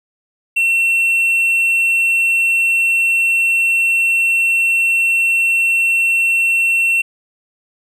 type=tone; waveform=triangle; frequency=2710 Hz; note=E7; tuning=47 cents sharp; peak=-10 dBFS; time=0.56-7.02 s; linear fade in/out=10 ms; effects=none